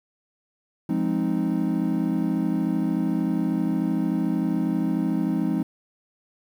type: chord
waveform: triangle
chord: F minor seventh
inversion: none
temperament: equal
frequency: 174.61 / 207.7 / 261.6 / 311.1 Hz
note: F3 / Ab3 / C4 / Eb4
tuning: 0 / 0 / 0 / 0 cents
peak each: -25 dBFS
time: 0.89-5.63 s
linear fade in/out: 5 ms
effects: 9-bit